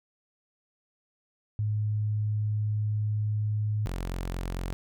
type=tone pair in turn; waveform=sine / sawtooth; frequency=106 / 44.46 Hz; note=G#2 / F1; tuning=+36 / +32 cents; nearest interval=octave + minor third; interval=1504 cents; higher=first; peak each=-25 / -27 dBFS; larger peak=first; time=1.59-3.86 / 3.86-4.73 s; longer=first; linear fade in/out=0 ms; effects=none